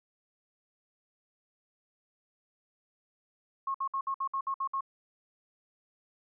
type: tone bursts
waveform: sine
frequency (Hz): 1085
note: C#6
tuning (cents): -37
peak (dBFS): -29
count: 9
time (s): 3.67-4.808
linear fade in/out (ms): 5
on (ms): 74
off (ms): 59
effects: none